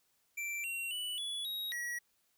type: tone with pitch steps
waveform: square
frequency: 2345 / 2743 / 2965 / 3409 / 3801 / 1919 Hz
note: D7 / F7 / F#7 / G#7 / A#7 / A#6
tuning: -3 / -32 / +3 / +45 / +33 / +50 cents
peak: -37 dBFS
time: 0.37-1.99 s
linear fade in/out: 10 ms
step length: 270 ms
effects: white hiss -75 dBFS RMS until 2.37 s